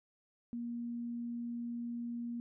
sine tone, 236.9 Hz, A#3, 28 cents sharp, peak -37 dBFS, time 0.53-2.4 s, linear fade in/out 0 ms, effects none

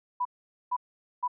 sine tone bursts, 987.8 Hz, B5, in tune, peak -25 dBFS, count 3, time 0.2-1.279 s, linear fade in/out 10 ms, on 53 ms, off 460 ms, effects none

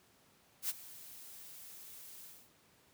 blue noise with ADSR envelope, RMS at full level -34 dBFS, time 0.62-2.51 s, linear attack 72 ms, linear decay 30 ms, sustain -18 dB, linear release 270 ms, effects pink hiss -67 dBFS RMS until 2.93 s + high-pass 100 Hz 12 dB/octave

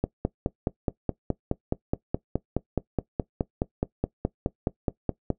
click train, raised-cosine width 2 ms, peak -10 dBFS, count 26, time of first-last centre 0.04-5.303 s, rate 4.75 Hz, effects noise-tail reverb RT60 0.1 s tail -19 dB re dry

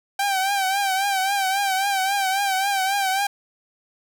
sawtooth tone with vibrato, 780 Hz, G5, 9 cents flat, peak -16 dBFS, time 0.19-3.27 s, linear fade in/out 5 ms, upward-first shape triangle, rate 3.7 Hz, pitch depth 77 cents each way, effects none

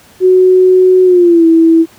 sine tone with pitch glide, 370 to 327.7 Hz, F#4 to E4, 0 to -10 cents, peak -3 dBFS, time 0.2-1.86 s, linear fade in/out 50 ms, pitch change -210 cents, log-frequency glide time 1.04-1.46 s, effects pink hiss -42 dBFS RMS until 1.98 s + high-pass 80 Hz 12 dB/octave

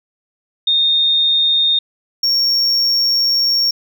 sine / triangle tone pair in turn, 3672 / 5521 Hz, A#7 / F8, -27 / -21 cents, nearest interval perfect fifth, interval 706 cents, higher second, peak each -11 dBFS, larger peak neither, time 0.67-1.79 / 2.23-3.71 s, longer second, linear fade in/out 5 ms, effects none

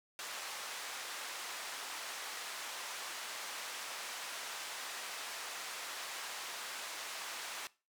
pink band-pass noise, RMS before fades -44 dBFS, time 0.19-7.67 s, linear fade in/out 0 ms, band 910 to 9600 Hz, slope 12 dB/octave, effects noise-tail reverb RT60 0.3 s tail -20 dB re dry

